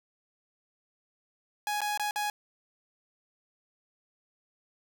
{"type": "tone with dropouts", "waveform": "sawtooth", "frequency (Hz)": 833, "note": "G#5", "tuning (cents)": 5, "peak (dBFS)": -25, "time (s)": [1.67, 2.3], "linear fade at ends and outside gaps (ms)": 1, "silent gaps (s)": [[1.806, 1.816], [1.975, 1.996], [2.11, 2.159]], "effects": []}